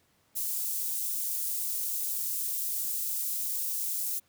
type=high-pass noise; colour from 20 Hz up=white; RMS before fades=-32 dBFS; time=0.35-4.2 s; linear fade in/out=20 ms; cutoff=8700 Hz; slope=12 dB/octave; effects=pink hiss -68 dBFS RMS until 4.28 s + high-pass 80 Hz 12 dB/octave